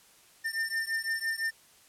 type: beating tone pair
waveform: square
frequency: 1800 / 1805.9 Hz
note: A6 / A6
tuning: +39 / +45 cents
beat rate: 5.9 Hz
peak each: -33 / -34 dBFS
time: 0.44-1.51 s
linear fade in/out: 20 ms
effects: white hiss -59 dBFS RMS until 1.88 s + low-pass 12000 Hz 12 dB/octave